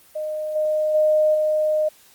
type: tone with level steps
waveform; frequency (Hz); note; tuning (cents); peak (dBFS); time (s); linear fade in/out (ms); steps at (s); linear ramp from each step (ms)
sine; 615; D#5; -20; -24 / -18 / -14 / -17; 0.15-1.89; 10; 0.55 / 0.94 / 1.34; 10
effects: white hiss -52 dBFS RMS until 2.14 s + Opus 24 kbps

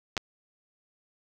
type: clicks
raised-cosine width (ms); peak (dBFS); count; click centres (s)
0.2; -12; 2; 0.168 / 0.177
effects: none

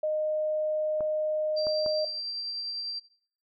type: tone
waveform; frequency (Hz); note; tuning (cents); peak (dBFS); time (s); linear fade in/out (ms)
sine; 616; D#5; -17; -25; 0.03-2.05; 5
type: clicks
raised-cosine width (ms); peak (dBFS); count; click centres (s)
1; -25; 3; 1.007 / 1.669 / 1.862
type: tone with tremolo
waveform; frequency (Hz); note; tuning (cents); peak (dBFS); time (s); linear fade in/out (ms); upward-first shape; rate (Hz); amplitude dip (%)
sine; 4710; D8; +4; -31; 1.56-3; 20; triangle; 10; 25
effects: noise-tail reverb RT60 0.5 s tail -17 dB re dry

